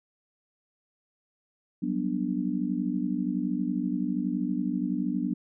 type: chord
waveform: sine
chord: G major seventh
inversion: third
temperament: just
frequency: 183.75 / 196 / 245 / 294 Hz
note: F#3 / G3 / B3 / D4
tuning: -12 / 0 / -14 / +2 cents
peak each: -32 / -34 / -30 / -31 dBFS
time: 1.82-5.34 s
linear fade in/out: 10 ms
effects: none